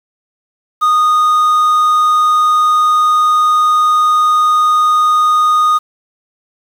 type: tone with quantisation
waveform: triangle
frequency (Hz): 1235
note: D#6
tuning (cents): -13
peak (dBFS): -6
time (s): 0.81-5.79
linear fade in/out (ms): 20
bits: 6
effects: none